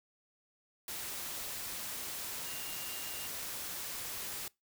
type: tone in noise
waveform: sine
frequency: 2808 Hz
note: F7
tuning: 9 cents sharp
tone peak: -49 dBFS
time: 2.46-3.27 s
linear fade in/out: 2 ms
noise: white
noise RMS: -41 dBFS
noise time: 0.88-4.48 s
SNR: -11 dB
effects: noise-tail reverb RT60 0.2 s tail -23 dB re dry